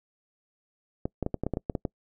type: clicks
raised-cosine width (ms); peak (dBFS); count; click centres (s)
2; -15; 11; 1.055 / 1.227 / 1.264 / 1.343 / 1.436 / 1.466 / 1.537 / 1.571 / 1.698 / 1.752 / 1.852
effects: noise-tail reverb RT60 0.1 s tail -26 dB re dry